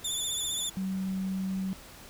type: tone with vibrato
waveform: 20% pulse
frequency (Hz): 3520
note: A7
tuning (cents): 0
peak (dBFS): -24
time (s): 0.04-0.7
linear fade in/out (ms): 10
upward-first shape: sine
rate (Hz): 15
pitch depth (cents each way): 50
type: tone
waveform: sine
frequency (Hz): 190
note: F#3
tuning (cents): +46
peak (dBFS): -29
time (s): 0.77-1.73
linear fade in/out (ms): 0
effects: pink hiss -49 dBFS RMS until 2.09 s